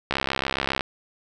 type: click train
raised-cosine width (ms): 0.3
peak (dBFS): -7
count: 48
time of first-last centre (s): 0.11-0.808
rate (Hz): 67.3
effects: none